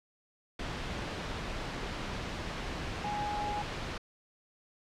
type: tone in noise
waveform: sine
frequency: 830.6 Hz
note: G#5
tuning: in tune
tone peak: -33 dBFS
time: 3.04-3.62 s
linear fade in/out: 5 ms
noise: pink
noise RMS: -37 dBFS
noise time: 0.59-3.98 s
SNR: +1 dB
effects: low-pass 4000 Hz 12 dB/octave